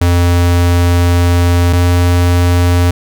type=tone pair in turn; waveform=square; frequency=87.31 / 87.97 Hz; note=F2 / F2; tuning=0 / +13 cents; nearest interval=unison; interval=13 cents; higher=second; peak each=-8 dBFS; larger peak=neither; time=0.01-1.73 / 1.73-2.91 s; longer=first; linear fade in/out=5 ms; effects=none